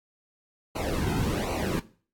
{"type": "noise with flanger", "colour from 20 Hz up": "brown", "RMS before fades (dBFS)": -28, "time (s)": [0.75, 1.8], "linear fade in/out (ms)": 10, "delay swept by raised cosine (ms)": [0.58, 1.78], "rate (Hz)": 1.3, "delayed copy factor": -0.9, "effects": ["noise-tail reverb RT60 0.4 s tail -17 dB re dry", "AAC 64 kbps"]}